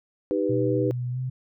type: chord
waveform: sine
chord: Eb augmented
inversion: none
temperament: equal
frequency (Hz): 311.1 / 392 / 493.9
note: Eb4 / G4 / B4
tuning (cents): 0 / 0 / 0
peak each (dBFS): -26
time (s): 0.31-0.91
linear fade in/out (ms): 0
type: tone with pitch glide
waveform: sine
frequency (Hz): 123.47 to 128.64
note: B2 to C3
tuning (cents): 0 to -29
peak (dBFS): -26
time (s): 0.49-1.3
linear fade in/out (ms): 10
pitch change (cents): +71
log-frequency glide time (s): 1.11-1.19
effects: none